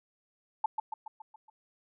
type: tone with echo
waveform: sine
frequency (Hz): 875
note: A5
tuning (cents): -10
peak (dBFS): -23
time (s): 0.64-0.66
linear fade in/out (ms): 5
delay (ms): 140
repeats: 6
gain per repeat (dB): -5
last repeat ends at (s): 1.5
effects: none